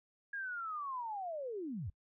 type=linear sweep; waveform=sine; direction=down; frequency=1652 to 69.3 Hz; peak=-38 dBFS; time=0.33-1.9 s; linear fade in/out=5 ms; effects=noise-tail reverb RT60 0.1 s tail -22 dB re dry